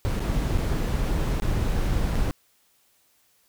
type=noise with dropouts; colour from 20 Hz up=brown; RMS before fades=-24 dBFS; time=0.05-2.31 s; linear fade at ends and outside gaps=0 ms; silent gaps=0.195-0.203 / 0.575-0.581 / 1.399-1.421 / 2.151-2.155 s; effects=white hiss -64 dBFS RMS until 3.48 s